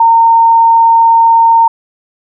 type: tone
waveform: sine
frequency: 916 Hz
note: A#5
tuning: 31 cents flat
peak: -3 dBFS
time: 0-1.68 s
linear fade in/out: 5 ms
effects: none